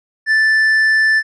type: tone with tanh clipping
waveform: triangle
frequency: 1760 Hz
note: A6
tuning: in tune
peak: -11 dBFS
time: 0.26-1.23 s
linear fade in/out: 50 ms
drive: 9 dB
effects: none